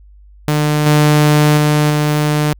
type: tone with level steps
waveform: sawtooth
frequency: 149.9 Hz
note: D3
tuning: 36 cents sharp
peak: -8 / -4 / -6 / -8 dBFS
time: 0.48-2.53 s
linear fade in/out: 0 ms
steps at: 0.86 / 1.57 / 1.9 s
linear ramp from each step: 5 ms
effects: added 50 Hz sine -39 dBFS peak until 2.59 s